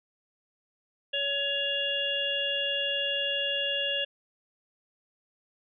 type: harmonic tone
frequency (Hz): 561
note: C#5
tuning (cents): +21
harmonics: 1 / 3 / 5 / 6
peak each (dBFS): -34 / -36 / -29 / -33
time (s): 1.13-4.05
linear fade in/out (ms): 10
effects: none